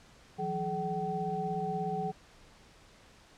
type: tone cluster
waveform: sine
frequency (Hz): 163.8 / 180.5 / 425.5 / 762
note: E3 / F#3 / G#4 / G5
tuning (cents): -11 / -43 / +42 / -49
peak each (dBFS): -39 / -38 / -37 / -34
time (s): 0.38-2.12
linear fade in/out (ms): 20
effects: pink hiss -58 dBFS RMS until 3.37 s + low-pass 7000 Hz 12 dB/octave